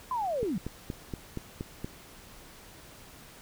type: linear sweep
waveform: sine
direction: down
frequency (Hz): 1046.5 to 157.9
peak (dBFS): -28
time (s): 0.11-0.58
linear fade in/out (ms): 2
type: click train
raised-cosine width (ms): 3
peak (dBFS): -21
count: 7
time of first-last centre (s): 0.43-1.845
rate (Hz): 4.24
effects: pink hiss -51 dBFS RMS until 3.41 s